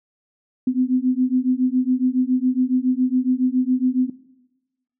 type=beating tone pair; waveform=sine; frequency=251.2 / 258.4 Hz; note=B3 / C4; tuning=+30 / -21 cents; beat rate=7.2 Hz; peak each=-20 dBFS; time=0.67-4.1 s; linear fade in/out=5 ms; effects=noise-tail reverb RT60 1.0 s tail -17 dB re dry